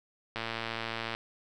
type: click train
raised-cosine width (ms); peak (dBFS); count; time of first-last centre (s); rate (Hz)
0.3; -18; 91; 0.36-1.149; 114
effects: none